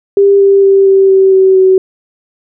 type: tone with pitch steps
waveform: sine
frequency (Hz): 398.4 / 394.7 / 391.1 / 387.5 / 383.9 / 380.4 / 376.9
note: G4 / G4 / G4 / G4 / G4 / F#4 / F#4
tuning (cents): +28 / +12 / -4 / -20 / -36 / +48 / +32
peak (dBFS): -3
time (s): 0.17-1.78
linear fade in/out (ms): 2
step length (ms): 230
effects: none